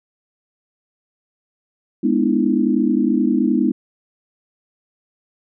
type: chord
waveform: sine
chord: E dominant seventh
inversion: first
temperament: equal with one note detuned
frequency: 207.7 / 246.9 / 300 / 329.6 Hz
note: G#3 / B3 / D4 / E4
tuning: 0 / 0 / +37 / 0 cents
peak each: -20 / -18 / -20 / -21 dBFS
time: 2.03-3.72 s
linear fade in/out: 10 ms
effects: none